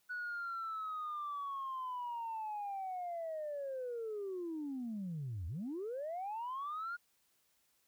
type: linear two-way sweep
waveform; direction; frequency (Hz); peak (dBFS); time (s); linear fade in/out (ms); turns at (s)
sine; down then up; 1480 to 76.7 to 1440; -37; 0.09-6.97; 20; 5.47
effects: tanh soft clip ceiling -35 dBFS + white hiss -75 dBFS RMS until 7.87 s